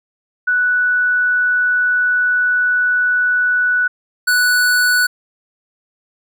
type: tone pair in turn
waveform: sine / square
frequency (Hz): 1480 / 1480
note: F#6 / F#6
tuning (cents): 0 / 0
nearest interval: unison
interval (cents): 0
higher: neither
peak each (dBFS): -12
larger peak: neither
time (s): 0.47-3.88 / 4.27-5.07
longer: first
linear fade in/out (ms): 10
effects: none